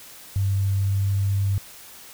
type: tone with pitch glide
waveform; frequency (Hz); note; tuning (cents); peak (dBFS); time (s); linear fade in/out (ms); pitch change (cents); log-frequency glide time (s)
sine; 98 to 98.74; G2 to G2; 0 to +13; -19; 0.36-1.58; 0; +13; 0.77-1.13
effects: white hiss -44 dBFS RMS until 2.13 s